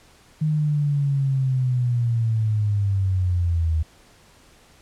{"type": "linear sweep", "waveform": "sine", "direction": "down", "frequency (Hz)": [155.56, 77.9], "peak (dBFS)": -18, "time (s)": [0.41, 3.83], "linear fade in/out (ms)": 10, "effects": ["pink hiss -53 dBFS RMS until 4.81 s", "low-pass 10000 Hz 12 dB/octave"]}